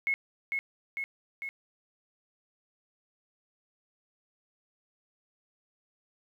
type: tone with echo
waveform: sine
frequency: 2179 Hz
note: C#7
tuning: 30 cents flat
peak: -25 dBFS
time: 0.07-0.14 s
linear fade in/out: 0 ms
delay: 450 ms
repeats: 3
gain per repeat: -3 dB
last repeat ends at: 1.49 s
effects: 10-bit